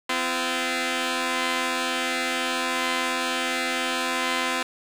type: tone pair together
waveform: 5% pulse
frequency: 256.4 / 342.1 Hz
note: C4 / F4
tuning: -35 / -36 cents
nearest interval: perfect fourth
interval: 499 cents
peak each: -14 / -16 dBFS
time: 0.09-4.63 s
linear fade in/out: 5 ms
effects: low-pass 9000 Hz 12 dB/octave + 7-bit